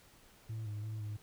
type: tone with pitch steps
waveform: sine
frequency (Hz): 110.9 / 104.8 / 108.9 / 105.3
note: A2 / G#2 / A2 / G#2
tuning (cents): +14 / +16 / -17 / +24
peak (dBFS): -35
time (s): 0.49-1.17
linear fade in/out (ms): 10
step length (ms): 170
effects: tanh soft clip ceiling -37 dBFS + pink hiss -62 dBFS RMS until 1.22 s